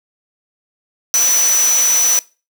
sine tone in noise, 5950 Hz, F#8, 9 cents sharp, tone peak -11 dBFS, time 1.14-2.19 s, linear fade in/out 0 ms, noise white, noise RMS -20 dBFS, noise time 1.14-2.19 s, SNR +6 dB, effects noise-tail reverb RT60 0.3 s tail -20 dB re dry + high-pass 400 Hz 12 dB/octave

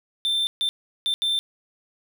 triangle tone bursts at uneven times, 3564 Hz, A7, 22 cents sharp, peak -19 dBFS, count 4, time 0.25-0.47 / 0.61-0.69 / 1.06-1.14 / 1.22-1.39 s, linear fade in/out 0 ms, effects none

